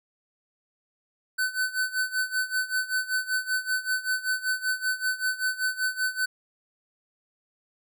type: tone with tremolo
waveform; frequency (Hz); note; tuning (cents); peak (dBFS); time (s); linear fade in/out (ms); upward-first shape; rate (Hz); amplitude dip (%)
square; 1513; F#6; +38; -23; 1.38-6.26; 10; sine; 5.2; 85
effects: none